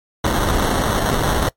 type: noise with sample-and-hold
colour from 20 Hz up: pink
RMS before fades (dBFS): -18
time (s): 0.24-1.49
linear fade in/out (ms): 5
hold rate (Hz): 2450
effects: noise-tail reverb RT60 0.1 s tail -21 dB re dry + MP3 64 kbps